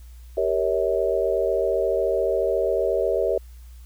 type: chord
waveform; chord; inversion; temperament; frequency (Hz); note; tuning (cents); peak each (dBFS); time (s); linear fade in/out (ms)
sine; G diminished seventh; none; equal with one note detuned; 392 / 466.2 / 554.4 / 642.3; G4 / Bb4 / Db5 / Fb5; 0 / 0 / 0 / -45; -25; 0.37-3.38; 5
effects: added 60 Hz sine -40 dBFS peak until 3.85 s + white hiss -58 dBFS RMS until 3.85 s